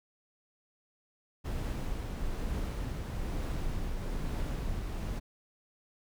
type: noise with tremolo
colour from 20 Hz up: brown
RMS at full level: -33 dBFS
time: 1.44-5.2 s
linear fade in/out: 20 ms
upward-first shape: triangle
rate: 1.1 Hz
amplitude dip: 30%
effects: none